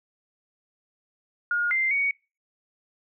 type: tone with pitch steps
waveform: sine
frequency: 1428 / 2088 / 2238 Hz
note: F6 / C7 / C#7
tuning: +38 / -4 / +16 cents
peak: -21 dBFS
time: 1.51-2.11 s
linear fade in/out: 2 ms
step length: 200 ms
effects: noise-tail reverb RT60 0.3 s tail -24 dB re dry